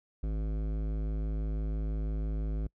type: tone with hard clipping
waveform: sine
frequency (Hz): 53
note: G#1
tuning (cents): +36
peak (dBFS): -32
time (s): 0.23-2.67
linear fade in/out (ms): 5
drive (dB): 15
effects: noise-tail reverb RT60 0.1 s tail -26 dB re dry